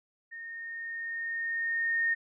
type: tone with level ramp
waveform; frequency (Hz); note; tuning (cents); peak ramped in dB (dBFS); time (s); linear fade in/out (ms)
sine; 1839; A#6; -24; -40 to -24; 0.31-2.15; 20
effects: none